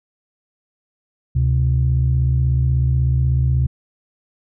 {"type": "tone pair together", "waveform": "sine", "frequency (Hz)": [72.1, 128.47], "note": ["D2", "C3"], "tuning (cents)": [-31, -31], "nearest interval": "minor seventh", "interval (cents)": 1000, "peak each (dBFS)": [-16, -15], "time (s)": [1.35, 3.67], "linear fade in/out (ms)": 10, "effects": ["tanh soft clip ceiling -8 dBFS"]}